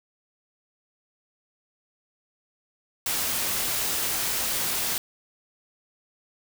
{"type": "noise", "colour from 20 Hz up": "white", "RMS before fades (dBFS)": -27, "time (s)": [3.06, 4.98], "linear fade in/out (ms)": 2, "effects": []}